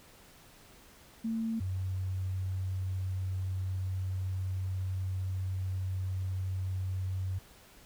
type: tone pair in turn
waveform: sine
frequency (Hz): 225 / 93.78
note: A3 / F#2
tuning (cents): +39 / +24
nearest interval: octave + minor third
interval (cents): 1515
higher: first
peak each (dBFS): -30 / -31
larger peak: first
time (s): 1.24-1.6 / 1.6-7.39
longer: second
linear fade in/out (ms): 10
effects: pink hiss -57 dBFS RMS until 7.85 s